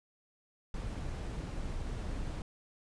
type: noise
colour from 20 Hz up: brown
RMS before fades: -38 dBFS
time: 0.74-2.42 s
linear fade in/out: 2 ms
effects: resampled to 22050 Hz